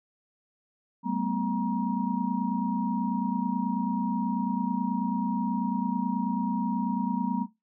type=tone cluster; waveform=sine; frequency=191.5 / 220.3 / 249.9 / 948 Hz; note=G3 / A3 / B3 / A#5; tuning=-40 / +2 / +21 / +29 cents; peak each=-31 dBFS; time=1.03-7.47 s; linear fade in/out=50 ms; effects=noise-tail reverb RT60 0.2 s tail -18 dB re dry